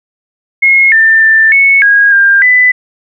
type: tone with pitch steps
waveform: sine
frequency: 2161 / 1789 / 1778 / 2207 / 1640 / 1598 / 1998 Hz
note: C#7 / A6 / A6 / C#7 / G#6 / G6 / B6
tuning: -45 / +28 / +18 / -8 / -22 / +33 / +20 cents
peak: -3 dBFS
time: 0.62-2.72 s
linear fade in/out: 10 ms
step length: 300 ms
effects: none